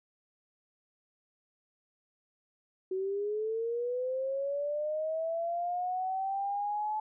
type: linear sweep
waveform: sine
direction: up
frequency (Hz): 371.4 to 863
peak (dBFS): -30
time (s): 2.91-7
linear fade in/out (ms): 5
effects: none